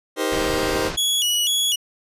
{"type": "chord", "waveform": "sawtooth", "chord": "C minor seventh", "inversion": "first", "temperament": "just", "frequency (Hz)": [314, 392.4, 470.9, 523.3], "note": ["Eb4", "G4", "Bb4", "C5"], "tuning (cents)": [16, 2, 18, 0], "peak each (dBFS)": -22, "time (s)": [0.16, 0.92], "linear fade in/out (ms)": 50}
{"type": "low-pass noise", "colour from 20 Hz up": "pink", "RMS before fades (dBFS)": -29, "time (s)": [0.31, 0.97], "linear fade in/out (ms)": 20, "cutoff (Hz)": 6300, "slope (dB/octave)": 24}
{"type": "tone with vibrato", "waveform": "sawtooth", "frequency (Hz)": 3136, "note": "G7", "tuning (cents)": 0, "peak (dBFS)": -15, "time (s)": [0.97, 1.76], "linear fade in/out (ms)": 10, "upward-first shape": "square", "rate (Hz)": 2, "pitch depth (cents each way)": 120}
{"effects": ["resampled to 32000 Hz"]}